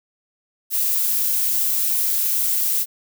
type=noise with amplitude modulation; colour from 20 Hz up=violet; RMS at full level=-19 dBFS; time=0.7-2.86 s; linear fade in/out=50 ms; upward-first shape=sine; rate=182 Hz; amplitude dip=25%; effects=none